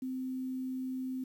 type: tone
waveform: sine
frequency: 258.9 Hz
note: C4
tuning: 18 cents flat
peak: -34 dBFS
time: 0.02-1.24 s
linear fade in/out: 5 ms
effects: 10-bit